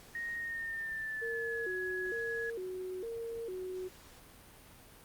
sine tone with pitch glide, 1864.7 to 1680.6 Hz, A#6 to G#6, 0 to +20 cents, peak -36 dBFS, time 0.15-2.5 s, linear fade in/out 2 ms, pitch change -180 cents, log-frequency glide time 0.37-1.69 s
sine tone with vibrato, 412.8 Hz, G#4, 10 cents flat, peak -37 dBFS, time 1.21-3.89 s, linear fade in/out 20 ms, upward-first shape square, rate 1.1 Hz, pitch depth 190 cents each way
effects pink hiss -56 dBFS RMS until 5.04 s + Opus 48 kbps

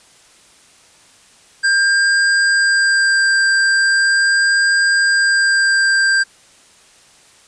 square tone with vibrato, 1593 Hz, G6, 27 cents sharp, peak -12 dBFS, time 1.63-6.24 s, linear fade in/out 20 ms, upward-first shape sine, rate 0.39 Hz, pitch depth 10 cents each way, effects white hiss -48 dBFS RMS until 7.47 s + resampled to 22050 Hz

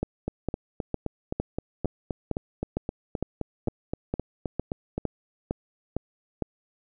two click trains, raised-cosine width 2 ms, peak -13 / -15 dBFS, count 15 / 19, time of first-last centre 0.03-6.423 / 0.28-4.98 s, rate 2.19 / 3.83 Hz, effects none

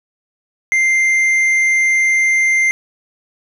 sine tone with tanh clipping, 2093 Hz, C7, in tune, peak -12 dBFS, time 0.72-2.71 s, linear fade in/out 0 ms, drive 6 dB, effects none

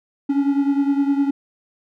triangle beating tone pair, 278.1 / 287.9 Hz, C#4 / D4, +6 / -34 cents, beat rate 9.8 Hz, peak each -15 / -20 dBFS, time 0.29-1.31 s, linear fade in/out 10 ms, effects none

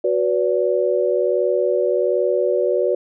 sine chord, B minor, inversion second, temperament equal with one note detuned, 370 / 493.9 / 575.2 Hz, F#4 / B4 / D5, 0 / 0 / -36 cents, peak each -20 dBFS, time 0.04-2.95 s, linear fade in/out 5 ms, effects none

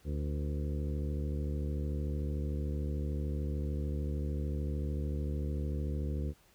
harmonic tone with a mistuned harmonic, 73.42 Hz, D2, in tune, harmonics 1 / 2 / 3 / 4 / 5 / 6 / 7, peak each -33 / -39 / -43 / -45 / -47 / -49 / -50 dBFS, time 0.04-6.34 s, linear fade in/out 50 ms, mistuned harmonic 6, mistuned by +55 cents, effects pink hiss -65 dBFS RMS until 6.54 s

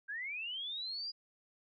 sine linear sweep, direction up, 1568 to 4904 Hz, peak -38 dBFS, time 0.08-1.12 s, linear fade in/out 20 ms, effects none

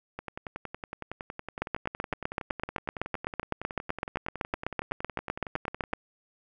two click trains, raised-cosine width 0.5 ms, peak -21 / -13 dBFS, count 63 / 35, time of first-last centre 0.19-5.931 / 1.62-5.935 s, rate 10.8 / 7.88 Hz, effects none

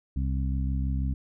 harmonic tone, 66.3 Hz, C2, 23 cents sharp, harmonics 1 / 2 / 3 / 4, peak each -26 / -32 / -36 / -38 dBFS, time 0.16-1.14 s, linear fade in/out 5 ms, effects none

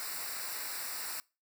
white noise with comb filter, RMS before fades -39 dBFS, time 0-1.2 s, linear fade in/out 0 ms, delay 0.31 ms, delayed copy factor -0.8, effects noise-tail reverb RT60 0.3 s tail -24 dB re dry

